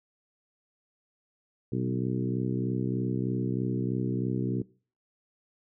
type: harmonic tone with a mistuned harmonic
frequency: 63.2 Hz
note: B1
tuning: 41 cents sharp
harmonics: 2 / 3 / 4 / 5 / 6 / 7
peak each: -31 / -33 / -34 / -35 / -36 / -41 dBFS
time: 1.72-4.62 s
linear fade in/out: 5 ms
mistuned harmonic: 2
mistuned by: -37 cents
effects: noise-tail reverb RT60 0.4 s tail -21 dB re dry